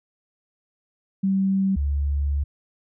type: tone pair in turn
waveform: sine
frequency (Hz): 193.1 / 71.21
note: G3 / C#2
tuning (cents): -26 / +47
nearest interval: octave + perfect fourth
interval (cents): 1727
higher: first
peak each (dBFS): -18 / -20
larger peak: first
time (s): 1.23-1.76 / 1.76-2.44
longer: second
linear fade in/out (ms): 10
effects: none